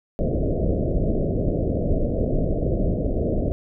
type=low-pass noise; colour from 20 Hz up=pink; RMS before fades=-22 dBFS; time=0.19-3.52 s; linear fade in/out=0 ms; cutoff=660 Hz; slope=96 dB/octave; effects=none